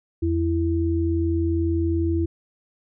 sine tone pair together, 84.1 / 332.2 Hz, E2 / E4, +35 / +13 cents, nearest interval 2 octaves, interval 2378 cents, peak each -22 dBFS, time 0.22-2.26 s, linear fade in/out 10 ms, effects none

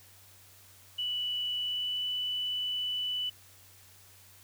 sine tone with pitch glide, 2960 to 2981 Hz, F#7 to F#7, 0 to +12 cents, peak -30 dBFS, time 0.98-3.3 s, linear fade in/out 10 ms, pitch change +12 cents, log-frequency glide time 1.57-2.05 s, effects added 95 Hz sine -61 dBFS peak until 4.43 s + white hiss -57 dBFS RMS until 4.43 s

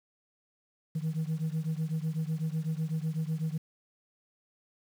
sine beating tone pair, 155.56 / 163.56 Hz, D#3 / E3, 0 / -13 cents, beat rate 8 Hz, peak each -30 / -31 dBFS, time 0.95-3.58 s, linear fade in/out 10 ms, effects tanh soft clip ceiling -26 dBFS + 9-bit

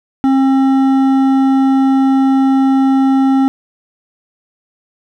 sine tone with hard clipping, 268 Hz, C4, 42 cents sharp, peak -10 dBFS, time 0.24-3.48 s, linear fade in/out 0 ms, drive 9 dB, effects none

